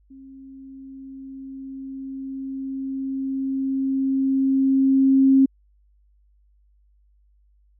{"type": "tone with level ramp", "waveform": "sine", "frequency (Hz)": 268.3, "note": "C4", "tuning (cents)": 44, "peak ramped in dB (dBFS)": [-41, -11], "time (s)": [0.1, 5.46], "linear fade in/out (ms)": 10, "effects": ["added 50 Hz sine -56 dBFS peak until 7.79 s"]}